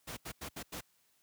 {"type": "noise bursts at uneven times", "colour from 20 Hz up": "pink", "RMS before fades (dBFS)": -42, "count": 5, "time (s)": [[0.07, 0.17], [0.25, 0.32], [0.41, 0.49], [0.56, 0.63], [0.72, 0.81]], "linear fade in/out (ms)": 10, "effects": ["white hiss -72 dBFS RMS until 1.22 s", "high-pass 60 Hz 12 dB/octave"]}